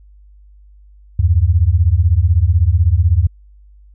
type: beating tone pair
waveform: sine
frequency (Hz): 77.78 / 93.78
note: D#2 / F#2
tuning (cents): 0 / +24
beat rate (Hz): 16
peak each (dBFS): -12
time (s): 1.19-3.27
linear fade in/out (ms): 5
effects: added 50 Hz sine -41 dBFS peak until 3.94 s